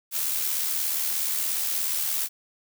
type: noise with amplitude modulation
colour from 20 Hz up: blue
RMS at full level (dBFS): -25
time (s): 0.11-2.29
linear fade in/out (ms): 50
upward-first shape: sine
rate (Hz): 76.9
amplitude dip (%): 40
effects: none